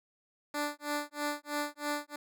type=tone with tremolo; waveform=10% pulse; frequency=293.7 Hz; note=D4; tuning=in tune; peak=-22 dBFS; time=0.54-2.16 s; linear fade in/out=5 ms; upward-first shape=sine; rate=3.1 Hz; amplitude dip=100%; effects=none